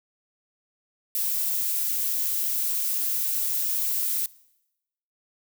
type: noise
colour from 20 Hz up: violet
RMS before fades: -26 dBFS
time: 1.15-4.26 s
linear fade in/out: 2 ms
effects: noise-tail reverb RT60 0.9 s tail -22 dB re dry